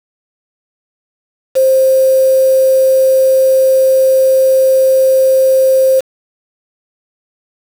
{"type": "tone with quantisation", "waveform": "sine", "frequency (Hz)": 527, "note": "C5", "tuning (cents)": 12, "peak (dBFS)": -6, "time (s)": [1.55, 6.01], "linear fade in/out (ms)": 20, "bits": 4, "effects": []}